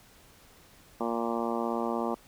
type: harmonic tone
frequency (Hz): 116.54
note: A#2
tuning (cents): 0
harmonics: 2 / 3 / 4 / 5 / 6 / 7 / 8 / 9 / 10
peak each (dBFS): -33 / -35 / -36 / -37 / -38 / -38 / -39 / -40 / -40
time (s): 1-2.15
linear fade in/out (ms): 10
effects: pink hiss -57 dBFS RMS until 2.27 s